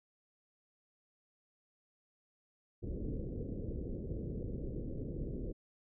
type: low-pass noise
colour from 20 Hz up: pink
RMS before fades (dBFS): -40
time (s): 2.82-5.53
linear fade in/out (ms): 20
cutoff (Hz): 500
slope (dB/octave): 48
effects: none